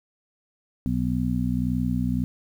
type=harmonic tone; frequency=61.74 Hz; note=B1; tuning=in tune; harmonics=1 / 2 / 3 / 4; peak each=-30 / -28 / -27 / -26 dBFS; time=0.86-2.24 s; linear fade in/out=0 ms; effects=9-bit